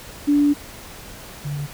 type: tone pair in turn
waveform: sine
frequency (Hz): 290 / 145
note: D4 / D3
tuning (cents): -22 / -22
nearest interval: octave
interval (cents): 1200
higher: first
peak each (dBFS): -13 / -24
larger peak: first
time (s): 0.27-0.54 / 1.44-1.67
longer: first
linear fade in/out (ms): 20
effects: pink hiss -39 dBFS RMS until 1.73 s